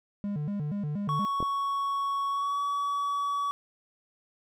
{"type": "tone with vibrato", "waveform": "triangle", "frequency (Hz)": 173.8, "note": "F3", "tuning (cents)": -8, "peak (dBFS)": -27, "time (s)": [0.24, 1.25], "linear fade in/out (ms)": 0, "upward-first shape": "square", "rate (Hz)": 4.2, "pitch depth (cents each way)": 270}
{"type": "tone with pitch glide", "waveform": "triangle", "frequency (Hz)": [1113, 1137], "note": ["C#6", "C#6"], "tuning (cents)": [7, 44], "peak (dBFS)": -25, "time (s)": [1.09, 3.51], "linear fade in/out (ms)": 0, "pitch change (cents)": 37, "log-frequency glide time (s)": [2.3, 2.6]}
{"type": "clicks", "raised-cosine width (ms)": 2, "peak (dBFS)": -20, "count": 2, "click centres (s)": [1.404, 1.427]}
{"effects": []}